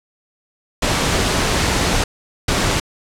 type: noise bursts at uneven times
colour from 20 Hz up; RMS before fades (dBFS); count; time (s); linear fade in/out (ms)
pink; -17; 2; 0.82-2.04 / 2.48-2.8; 5
effects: low-pass 8000 Hz 12 dB/octave